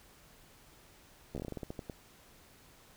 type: slowing click train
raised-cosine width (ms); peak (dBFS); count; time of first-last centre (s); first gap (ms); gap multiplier
2; -26; 13; 1.35-1.898; 13; 1.21
effects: pink hiss -60 dBFS RMS until 2.96 s